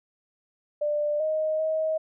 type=tone with pitch steps; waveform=sine; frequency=593 / 624 / 632 Hz; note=D5 / D#5 / D#5; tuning=+17 / +5 / +27 cents; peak=-23 dBFS; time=0.81-1.98 s; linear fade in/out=10 ms; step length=390 ms; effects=none